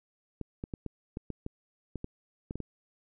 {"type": "clicks", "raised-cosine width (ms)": 3, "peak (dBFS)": -23, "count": 12, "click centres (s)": [0.413, 0.639, 0.738, 0.863, 1.171, 1.303, 1.464, 1.957, 2.044, 2.509, 2.556, 2.603], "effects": []}